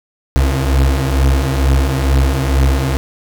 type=beating tone pair; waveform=35% pulse; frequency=65.7 / 67.9 Hz; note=C2 / C#2; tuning=+8 / -35 cents; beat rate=2.2 Hz; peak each=-14 / -11 dBFS; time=0.36-2.97 s; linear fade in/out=0 ms; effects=none